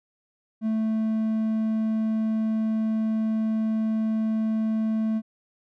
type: tone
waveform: triangle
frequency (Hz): 220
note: A3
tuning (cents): 0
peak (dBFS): -20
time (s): 0.61-5.22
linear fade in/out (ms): 50
effects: none